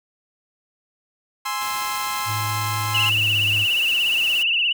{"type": "chord", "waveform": "sawtooth", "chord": "Ab augmented", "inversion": "none", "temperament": "equal", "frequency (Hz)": [830.6, 1046.5, 1318.5], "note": ["Ab5", "C6", "E6"], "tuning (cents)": [0, 0, 0], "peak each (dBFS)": [-27, -22, -27], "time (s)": [1.45, 3.1], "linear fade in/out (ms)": 10}
{"type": "noise", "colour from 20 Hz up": "white", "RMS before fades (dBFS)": -35, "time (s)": [1.61, 4.43], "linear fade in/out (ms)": 5}
{"type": "tone with pitch glide", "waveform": "triangle", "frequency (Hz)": [106.8, 103.64], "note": ["G#2", "G#2"], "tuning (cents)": [49, -3], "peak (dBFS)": -24, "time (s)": [2.25, 3.67], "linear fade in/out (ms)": 50, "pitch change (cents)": -52, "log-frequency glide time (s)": [3.13, 3.45]}
{"type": "tone with vibrato", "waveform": "sine", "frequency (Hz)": 2794, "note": "F7", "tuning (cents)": 0, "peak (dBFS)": -17, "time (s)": [2.94, 4.73], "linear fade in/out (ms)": 10, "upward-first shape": "triangle", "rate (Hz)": 17, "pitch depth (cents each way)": 120}
{"effects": []}